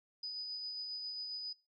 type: tone with tremolo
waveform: sine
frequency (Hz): 4978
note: D#8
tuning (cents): 0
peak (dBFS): -38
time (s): 0.23-1.53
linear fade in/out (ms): 5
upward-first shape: sine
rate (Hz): 7.4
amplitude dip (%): 25
effects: noise-tail reverb RT60 0.3 s tail -23 dB re dry